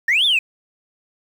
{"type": "exponential two-way sweep", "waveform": "sine", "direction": "up then down", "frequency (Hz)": [1760, 3641, 2464], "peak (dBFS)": -12, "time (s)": [0.08, 0.39], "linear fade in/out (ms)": 5, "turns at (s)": 0.25, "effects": ["tanh soft clip ceiling -10 dBFS", "7-bit"]}